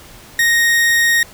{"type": "tone", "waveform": "40% pulse", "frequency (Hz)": 1864.7, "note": "A#6", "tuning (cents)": 0, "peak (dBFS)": -10, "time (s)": [0.39, 1.23], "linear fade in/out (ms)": 2, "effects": ["pink hiss -40 dBFS RMS until 1.33 s"]}